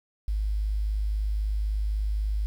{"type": "tone", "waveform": "sine", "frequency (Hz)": 51.91, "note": "G#1", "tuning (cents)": 0, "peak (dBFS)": -24, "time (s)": [0.28, 2.46], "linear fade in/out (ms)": 0, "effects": ["9-bit"]}